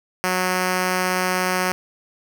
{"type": "tone", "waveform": "5% pulse", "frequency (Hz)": 183.6, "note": "F#3", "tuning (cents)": -13, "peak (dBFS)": -8, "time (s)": [0.24, 1.72], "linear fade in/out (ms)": 0, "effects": []}